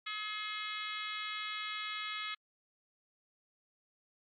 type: harmonic tone with a mistuned harmonic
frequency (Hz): 425.2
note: G#4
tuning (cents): +41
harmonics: 3 / 4 / 5 / 6 / 7 / 8 / 9 / 10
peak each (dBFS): -43 / -48 / -43 / -47 / -51 / -44 / -50 / -55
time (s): 0.06-2.35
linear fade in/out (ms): 10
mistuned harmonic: 8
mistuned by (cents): -24
effects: AAC 64 kbps